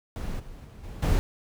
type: noise with level steps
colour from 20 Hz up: brown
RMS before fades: -32 / -43 / -45 / -39 / -22 dBFS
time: 0.16-1.19 s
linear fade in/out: 0 ms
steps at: 0.39 / 0.65 / 0.83 / 1.02 s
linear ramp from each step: 10 ms
effects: none